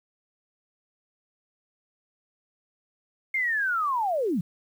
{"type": "linear sweep", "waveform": "sine", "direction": "down", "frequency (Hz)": [2149, 149], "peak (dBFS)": -23, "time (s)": [3.34, 4.41], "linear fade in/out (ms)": 5, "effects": ["9-bit"]}